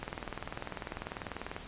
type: click train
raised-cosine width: 0.5 ms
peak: -22 dBFS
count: 32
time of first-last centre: 0.03-1.565 s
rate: 20.2 Hz
effects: pink hiss -47 dBFS RMS until 1.67 s + resampled to 8000 Hz